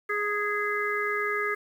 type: harmonic tone with a mistuned harmonic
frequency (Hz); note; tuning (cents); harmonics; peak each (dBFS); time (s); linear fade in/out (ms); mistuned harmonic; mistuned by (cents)
415.3; G#4; 0; 1 / 3 / 4 / 5; -31 / -31 / -31 / -31; 0.09-1.55; 10; 5; -19
effects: 9-bit